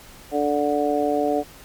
harmonic tone, 146.4 Hz, D3, 5 cents flat, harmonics 2 / 3 / 4 / 5, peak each -24 / -24 / -24 / -24 dBFS, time 0.31-1.44 s, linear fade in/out 50 ms, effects pink hiss -45 dBFS RMS until 1.64 s + MP3 96 kbps

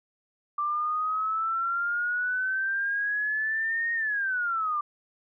sine exponential two-way sweep, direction up then down, 1174.7 to 1864.7 to 1174.7 Hz, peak -25 dBFS, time 0.58-4.81 s, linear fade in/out 5 ms, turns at 3.93 s, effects none

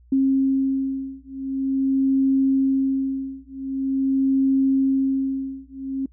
sine beating tone pair, 268.4 / 268.85 Hz, C4 / C4, +44 / +47 cents, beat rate 0.45 Hz, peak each -21 dBFS, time 0.12-6.06 s, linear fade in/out 5 ms, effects noise-tail reverb RT60 0.1 s tail -23 dB re dry + added 60 Hz sine -49 dBFS peak until 6.12 s

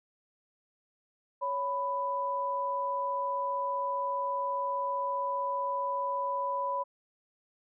sine tone pair together, 557.3 / 993 Hz, C#5 / B5, +9 / +9 cents, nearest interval minor seventh, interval 1000 cents, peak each -35 / -30 dBFS, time 1.41-6.84 s, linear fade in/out 20 ms, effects none

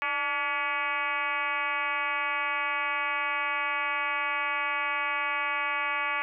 sine tone with frequency modulation, 1700 Hz, G#6, 40 cents sharp, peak -26 dBFS, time 0.02-6.22 s, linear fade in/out 0 ms, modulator 277 Hz, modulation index 3.1, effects none

